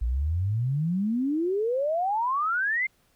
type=exponential sweep; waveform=sine; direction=up; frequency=55 to 2146 Hz; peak=-23 dBFS; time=0.01-2.87 s; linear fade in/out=10 ms; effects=pink hiss -66 dBFS RMS until 3.15 s